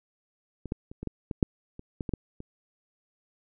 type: clicks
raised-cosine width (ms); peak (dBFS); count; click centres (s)
3; -24 / -16 / -29 / -23 / -18 / -19 / -7 / -28 / -19 / -19 / -15 / -27; 12; 0.657 / 0.721 / 0.915 / 1.03 / 1.073 / 1.312 / 1.428 / 1.794 / 2.008 / 2.092 / 2.137 / 2.404
effects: none